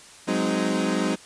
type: chord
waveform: 30% pulse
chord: Ab dominant seventh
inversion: third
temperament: equal with one note detuned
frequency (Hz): 185 / 207.7 / 258 / 311.1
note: Gb3 / Ab3 / C4 / Eb4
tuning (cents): 0 / 0 / -24 / 0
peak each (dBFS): -25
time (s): 0.27-1.16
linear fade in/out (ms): 20
effects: white hiss -47 dBFS RMS until 1.25 s + resampled to 22050 Hz